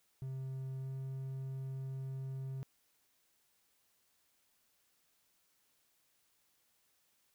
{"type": "tone with pitch glide", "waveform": "triangle", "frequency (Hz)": [132.4, 133.32], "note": ["C3", "C3"], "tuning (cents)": [21, 33], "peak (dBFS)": -37, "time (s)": [0.22, 2.63], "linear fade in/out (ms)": 0, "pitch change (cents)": 12, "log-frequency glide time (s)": [0.8, 0.89], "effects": ["white hiss -75 dBFS RMS until 7.34 s"]}